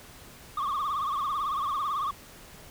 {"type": "tone with vibrato", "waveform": "sine", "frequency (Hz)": 1152, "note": "D6", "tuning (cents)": -34, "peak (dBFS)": -24, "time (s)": [0.57, 2.11], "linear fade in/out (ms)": 5, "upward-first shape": "triangle", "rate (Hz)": 18, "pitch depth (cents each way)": 150, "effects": ["tanh soft clip ceiling -26 dBFS", "pink hiss -49 dBFS RMS until 2.7 s"]}